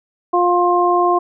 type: harmonic tone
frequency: 353.1 Hz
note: F4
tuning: 19 cents sharp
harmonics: 1 / 2 / 3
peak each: -16 / -16 / -16 dBFS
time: 0.33-1.19 s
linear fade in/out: 10 ms
effects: none